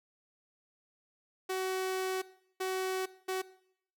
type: tone bursts at uneven times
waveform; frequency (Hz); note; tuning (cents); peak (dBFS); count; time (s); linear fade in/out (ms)
sawtooth; 375.8; F#4; +27; -28; 3; 1.49-2.22 / 2.6-3.06 / 3.28-3.42; 10
effects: noise-tail reverb RT60 0.7 s tail -19 dB re dry